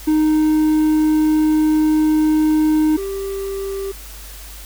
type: tone pair in turn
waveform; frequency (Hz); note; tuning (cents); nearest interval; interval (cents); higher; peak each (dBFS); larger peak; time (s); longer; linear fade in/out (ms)
triangle; 309.3 / 391.7; D#4 / G4; -10 / -1; major third; 409; second; -10 / -20; first; 0.07-2.97 / 2.97-3.92; first; 10
effects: added 50 Hz sine -35 dBFS peak until 4.65 s + white hiss -38 dBFS RMS until 4.65 s